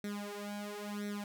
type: tone with flanger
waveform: sawtooth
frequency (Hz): 205.6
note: G#3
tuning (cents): -17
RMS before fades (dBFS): -41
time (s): 0.04-1.24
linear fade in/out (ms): 2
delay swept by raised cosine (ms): 0.51 to 3.61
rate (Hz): 0.98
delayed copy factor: +1
effects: none